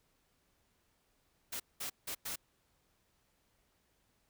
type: noise bursts at uneven times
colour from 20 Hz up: white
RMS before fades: -40 dBFS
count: 4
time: 1.52-1.6 / 1.8-1.9 / 2.07-2.15 / 2.25-2.36 s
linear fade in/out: 10 ms
effects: pink hiss -75 dBFS RMS until 4.29 s